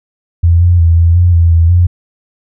sine tone with pitch steps, 84.8 / 87.7 / 83.4 / 84.3 / 88.2 / 84.3 / 83.1 / 88.2 Hz, E2 / F2 / E2 / E2 / F2 / E2 / E2 / F2, +50 / +8 / +21 / +39 / +18 / +39 / +15 / +18 cents, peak -4 dBFS, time 0.43-1.87 s, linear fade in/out 10 ms, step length 180 ms, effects none

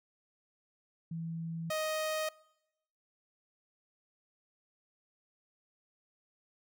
sine / sawtooth tone pair in turn, 164.81 / 624.4 Hz, E3 / D#5, 0 / +6 cents, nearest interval octave + major seventh, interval 2306 cents, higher second, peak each -36 / -28 dBFS, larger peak second, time 1.11-1.7 / 1.7-2.29 s, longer neither, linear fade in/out 5 ms, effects noise-tail reverb RT60 0.9 s tail -24 dB re dry

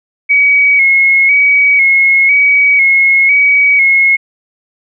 sine tone with vibrato, 2217 Hz, C#7, in tune, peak -5 dBFS, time 0.29-4.17 s, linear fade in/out 20 ms, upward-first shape square, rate 1 Hz, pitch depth 38 cents each way, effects none

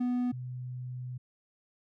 triangle / sine tone pair in turn, 246.9 / 125.61 Hz, B3 / B2, 0 / +30 cents, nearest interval octave, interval 1170 cents, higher first, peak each -25 / -36 dBFS, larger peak first, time 0-0.32 / 0.32-1.18 s, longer second, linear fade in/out 10 ms, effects none

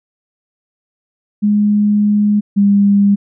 sine tone pair in turn, 207.7 / 201.2 Hz, G#3 / G3, 0 / +45 cents, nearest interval minor second, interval 55 cents, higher first, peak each -9 / -7 dBFS, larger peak second, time 1.42-2.41 / 2.56-3.16 s, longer first, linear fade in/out 20 ms, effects none

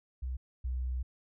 sine tone pair in turn, 63.7 / 63 Hz, C2 / B1, -46 / +35 cents, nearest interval unison, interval 19 cents, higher first, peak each -33 / -31 dBFS, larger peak second, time 0.22-0.37 / 0.64-1.03 s, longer second, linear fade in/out 10 ms, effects none

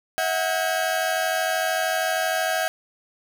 40% pulse tone cluster, 645 / 738 / 1617 Hz, E5 / F#5 / G#6, -38 / -5 / -47 cents, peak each -25 / -25 / -26 dBFS, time 0.18-2.68 s, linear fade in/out 0 ms, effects none

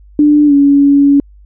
sine tone with pitch glide, 296.1 to 282.2 Hz, D4 to C#4, +14 to +31 cents, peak -4 dBFS, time 0.19-1.2 s, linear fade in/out 2 ms, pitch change -83 cents, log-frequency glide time 0.46-0.53 s, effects added 50 Hz sine -37 dBFS peak until 1.45 s

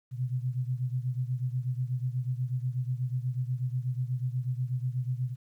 sine beating tone pair, 123.9 / 132.1 Hz, B2 / C3, +6 / +17 cents, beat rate 8.2 Hz, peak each -30 / -33 dBFS, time 0.11-5.36 s, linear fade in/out 50 ms, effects 11-bit

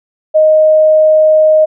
sine tone, 622.3 Hz, D#5, in tune, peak -4 dBFS, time 0.34-1.66 s, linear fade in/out 20 ms, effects none

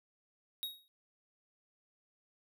square tone with exponential decay, 3775 Hz, A#7, 21 cents sharp, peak -34 dBFS, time 0.63-0.88 s, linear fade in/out 0 ms, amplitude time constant 53 ms, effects none

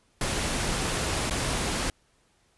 pink noise with dropouts, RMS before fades -28 dBFS, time 0.21-1.9 s, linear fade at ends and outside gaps 2 ms, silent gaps 1.298-1.308 s, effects pink hiss -66 dBFS RMS until 2.57 s + resampled to 24000 Hz

